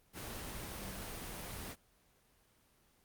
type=tone in noise; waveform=sine; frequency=195.4 Hz; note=G3; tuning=5 cents flat; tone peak=-46 dBFS; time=0.79-1.03 s; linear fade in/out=50 ms; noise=pink; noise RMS=-44 dBFS; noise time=0.13-1.76 s; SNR=-5 dB; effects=pink hiss -70 dBFS RMS until 3.04 s + Opus 24 kbps